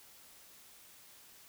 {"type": "silence", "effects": ["white hiss -58 dBFS RMS until 1.48 s"]}